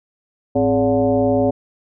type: tone with frequency modulation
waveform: sine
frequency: 416.2 Hz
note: G#4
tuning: 4 cents sharp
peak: -13 dBFS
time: 0.55-1.51 s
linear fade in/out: 10 ms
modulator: 155 Hz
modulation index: 1.7
effects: none